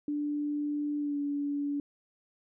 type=tone with pitch glide; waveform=sine; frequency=293.7 to 286.8 Hz; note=D4 to D4; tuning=0 to -41 cents; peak=-29 dBFS; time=0.08-1.8 s; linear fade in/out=2 ms; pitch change=-41 cents; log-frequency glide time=0.98-1.18 s; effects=none